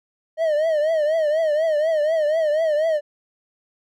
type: tone with vibrato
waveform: triangle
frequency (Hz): 622.3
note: D#5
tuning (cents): 0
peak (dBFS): -15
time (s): 0.37-3.01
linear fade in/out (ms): 50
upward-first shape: triangle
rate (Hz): 4.1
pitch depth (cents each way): 120
effects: none